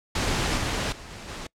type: noise with level steps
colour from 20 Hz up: pink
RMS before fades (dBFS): -25 / -27 / -42 / -40 / -36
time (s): 0.15-1.47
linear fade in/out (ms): 5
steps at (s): 0.57 / 0.92 / 1.1 / 1.28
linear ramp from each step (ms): 5
effects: noise-tail reverb RT60 0.1 s tail -24 dB re dry + low-pass 7000 Hz 12 dB/octave